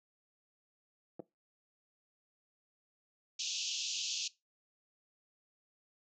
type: clicks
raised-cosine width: 2 ms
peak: -28 dBFS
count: 2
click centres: 1.195 / 1.201 s
type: band-pass noise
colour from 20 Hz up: white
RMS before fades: -38 dBFS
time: 3.39-4.28 s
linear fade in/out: 5 ms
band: 2600 to 6900 Hz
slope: 96 dB/octave
effects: noise-tail reverb RT60 0.2 s tail -19 dB re dry + high-pass 300 Hz 12 dB/octave